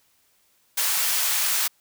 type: high-pass noise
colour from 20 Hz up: white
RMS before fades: -23 dBFS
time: 0.77-1.68 s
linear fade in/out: 10 ms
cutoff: 920 Hz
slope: 12 dB/octave
effects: white hiss -64 dBFS RMS until 1.8 s